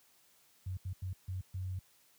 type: tone bursts at uneven times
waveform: sine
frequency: 93 Hz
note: F#2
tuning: 9 cents sharp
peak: -35 dBFS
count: 5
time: 0.66-0.77 / 0.85-0.93 / 1.02-1.13 / 1.28-1.41 / 1.54-1.79 s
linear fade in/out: 5 ms
effects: white hiss -67 dBFS RMS until 2.18 s + high-pass 60 Hz 12 dB/octave